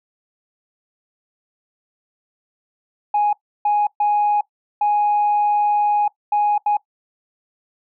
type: tone bursts at uneven times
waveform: sine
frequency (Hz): 830.6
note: G#5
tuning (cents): 0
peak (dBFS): -13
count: 6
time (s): 3.14-3.33 / 3.65-3.87 / 4-4.41 / 4.81-6.08 / 6.32-6.58 / 6.66-6.77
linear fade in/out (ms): 5
effects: noise-tail reverb RT60 0.1 s tail -20 dB re dry + tanh soft clip ceiling -11 dBFS